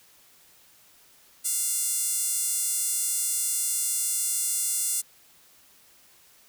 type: tone with high-pass filter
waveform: sawtooth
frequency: 698.5 Hz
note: F5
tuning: in tune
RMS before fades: -27 dBFS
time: 1.44-5.02 s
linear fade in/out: 20 ms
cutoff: 8500 Hz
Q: 2.2
effects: white hiss -57 dBFS RMS until 6.48 s